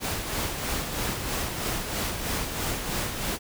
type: noise with tremolo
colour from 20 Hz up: pink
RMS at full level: -28 dBFS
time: 0-3.39 s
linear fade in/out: 50 ms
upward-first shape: sine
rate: 3.1 Hz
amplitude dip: 45%
effects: none